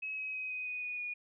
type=tone with pitch steps; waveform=sine; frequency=2563 / 2544 / 2525 / 2506 / 2487 / 2469 / 2450 Hz; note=E7 / D#7 / D#7 / D#7 / D#7 / D#7 / D#7; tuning=-49 / +38 / +25 / +12 / -1 / -14 / -27 cents; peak=-36 dBFS; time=0.02-1.14 s; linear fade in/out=10 ms; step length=160 ms; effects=none